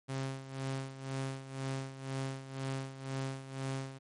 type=tone with tremolo; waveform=sawtooth; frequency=134.1 Hz; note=C3; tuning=43 cents sharp; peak=-30 dBFS; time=0.08-3.99 s; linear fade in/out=20 ms; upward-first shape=sine; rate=2 Hz; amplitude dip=75%; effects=MP3 48 kbps